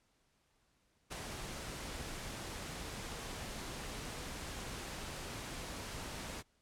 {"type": "noise with ADSR envelope", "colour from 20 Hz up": "pink", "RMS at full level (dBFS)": -40, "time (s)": [1.1, 6.43], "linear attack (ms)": 26, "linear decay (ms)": 6, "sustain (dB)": -4, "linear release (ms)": 35, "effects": ["pink hiss -75 dBFS RMS until 6.61 s", "low-pass 10000 Hz 12 dB/octave"]}